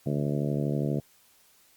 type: harmonic tone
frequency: 72.4 Hz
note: D2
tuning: 24 cents flat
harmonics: 2 / 3 / 4 / 5 / 6 / 7 / 8 / 9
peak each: -28 / -32 / -34 / -36 / -38 / -39 / -40 / -41 dBFS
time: 0.06-1 s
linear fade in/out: 5 ms
effects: white hiss -61 dBFS RMS until 1.76 s + Opus 48 kbps